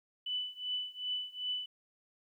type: tone with tremolo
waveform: sine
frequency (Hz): 2988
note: F#7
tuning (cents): +16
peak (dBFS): -31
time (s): 0.26-1.66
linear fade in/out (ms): 5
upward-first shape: triangle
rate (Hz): 2.6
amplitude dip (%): 95
effects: 12-bit